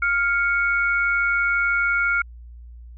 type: tone pair together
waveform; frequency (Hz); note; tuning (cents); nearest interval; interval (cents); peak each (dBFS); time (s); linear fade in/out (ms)
sine; 1401.1 / 2217; F6 / C#7; +5 / 0; minor sixth; 795; -19 / -23; 0.02-2.22; 5
effects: added 59 Hz sine -38 dBFS peak until 2.97 s